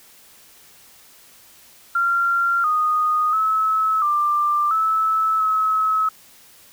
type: tone with pitch steps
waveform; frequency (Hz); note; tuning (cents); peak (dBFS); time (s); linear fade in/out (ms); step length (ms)
sine; 1381 / 1237 / 1296 / 1187 / 1306 / 1288; F6 / D#6 / E6 / D6 / E6 / E6; -20 / -10 / -30 / +18 / -17 / -41; -16; 1.95-6.09; 5; 690
effects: white hiss -49 dBFS RMS until 6.72 s